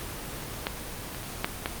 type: clicks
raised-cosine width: 0.3 ms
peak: -10 / -22 / -22 / -8 / -12 dBFS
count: 5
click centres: 0.669 / 1.147 / 1.231 / 1.445 / 1.659 s
effects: pink hiss -37 dBFS RMS until 1.8 s + Opus 24 kbps